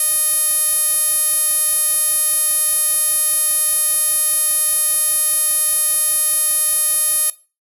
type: tone with band-pass filter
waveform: sawtooth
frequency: 617 Hz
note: D#5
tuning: 15 cents flat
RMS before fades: -17 dBFS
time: 0-7.3 s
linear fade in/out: 2 ms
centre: 11000 Hz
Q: 9.7
effects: noise-tail reverb RT60 0.3 s tail -18 dB re dry